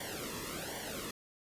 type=noise with flanger; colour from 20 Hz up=pink; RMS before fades=-41 dBFS; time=0-1.11 s; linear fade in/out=5 ms; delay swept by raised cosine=0.77 to 1.36 ms; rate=1.3 Hz; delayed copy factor=-0.85; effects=resampled to 32000 Hz